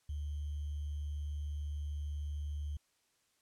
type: tone with sample-and-hold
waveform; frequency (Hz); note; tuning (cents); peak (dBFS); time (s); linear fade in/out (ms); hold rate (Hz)
sine; 73.42; D2; 0; -36; 0.09-2.77; 5; 3150
effects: white hiss -75 dBFS RMS until 3.41 s + low-pass 10000 Hz 12 dB/octave